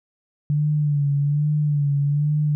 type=tone with vibrato; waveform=sine; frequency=146.1 Hz; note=D3; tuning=9 cents flat; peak=-17 dBFS; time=0.5-2.55 s; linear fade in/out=0 ms; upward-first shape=sine; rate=1.2 Hz; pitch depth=52 cents each way; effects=none